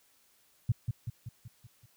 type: tone with echo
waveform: sine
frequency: 116.3 Hz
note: A#2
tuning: 4 cents flat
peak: -22 dBFS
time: 0.69-0.72 s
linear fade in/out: 5 ms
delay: 190 ms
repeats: 6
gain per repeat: -5 dB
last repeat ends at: 1.86 s
effects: white hiss -67 dBFS RMS until 1.96 s